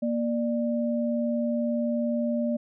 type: tone pair together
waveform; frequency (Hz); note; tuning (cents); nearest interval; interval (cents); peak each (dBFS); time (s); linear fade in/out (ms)
sine; 235.4 / 593.2; A#3 / D5; +17 / +17; octave + major third; 1600; -25 / -29; 0.02-2.57; 10
effects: none